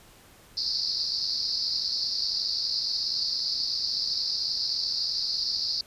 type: band-pass noise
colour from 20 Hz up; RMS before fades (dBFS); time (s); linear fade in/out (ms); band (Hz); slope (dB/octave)
white; -29; 0.57-5.81; 2; 4300 to 5100; 96
effects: pink hiss -54 dBFS RMS until 5.86 s + resampled to 32000 Hz